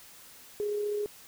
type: tone with amplitude modulation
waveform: sine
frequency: 415.3 Hz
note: G#4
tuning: in tune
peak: -27 dBFS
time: 0.6-1.06 s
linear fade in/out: 0 ms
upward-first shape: sine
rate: 34.9 Hz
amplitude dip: 30%
effects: white hiss -52 dBFS RMS until 1.27 s